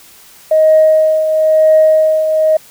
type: tone with tremolo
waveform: sine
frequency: 627 Hz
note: D#5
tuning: 13 cents sharp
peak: -3 dBFS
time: 0.51-2.57 s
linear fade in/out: 5 ms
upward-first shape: triangle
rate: 1 Hz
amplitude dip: 60%
effects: tanh soft clip ceiling 0 dBFS + white hiss -41 dBFS RMS until 2.7 s